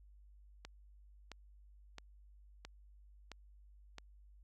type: click train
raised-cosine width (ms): 0.2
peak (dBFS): -30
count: 6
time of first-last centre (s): 0.65-3.983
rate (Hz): 1.5
effects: added 50 Hz sine -58 dBFS peak until 4.43 s